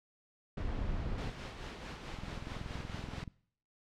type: noise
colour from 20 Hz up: brown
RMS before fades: -36 dBFS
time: 0.57-1.3 s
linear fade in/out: 5 ms
type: noise with tremolo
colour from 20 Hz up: pink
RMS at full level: -43 dBFS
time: 1.18-3.24 s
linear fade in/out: 2 ms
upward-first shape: sine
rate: 4.6 Hz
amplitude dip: 40%
type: click train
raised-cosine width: 5 ms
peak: -31 dBFS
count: 25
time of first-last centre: 2.14-3.277 s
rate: 21.1 Hz
effects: noise-tail reverb RT60 0.6 s tail -23 dB re dry + low-pass 4000 Hz 12 dB/octave